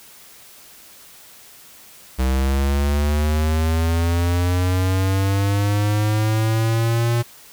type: linear sweep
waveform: square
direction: up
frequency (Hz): 64 to 118.9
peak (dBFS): -17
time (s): 2.18-7.23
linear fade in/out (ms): 20
effects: white hiss -45 dBFS RMS until 7.52 s